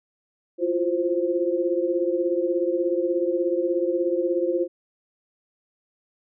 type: tone cluster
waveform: sine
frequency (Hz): 340.5 / 357.1 / 524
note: F4 / F4 / C5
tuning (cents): -44 / +39 / +2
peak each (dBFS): -25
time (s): 0.58-4.68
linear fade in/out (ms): 50
effects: none